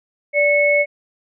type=tone pair together; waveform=sine; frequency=583.4 / 2198 Hz; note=D5 / C#7; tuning=-12 / -15 cents; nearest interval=octave + major seventh; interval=2297 cents; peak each=-15 dBFS; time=0.33-0.86 s; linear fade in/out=50 ms; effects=none